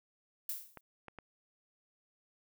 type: noise with exponential decay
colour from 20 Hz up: violet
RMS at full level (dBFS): -35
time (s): 0.49-0.81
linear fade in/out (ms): 2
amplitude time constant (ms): 68
type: clicks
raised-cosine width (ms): 0.5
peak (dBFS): -32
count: 3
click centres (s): 0.773 / 1.083 / 1.187
effects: none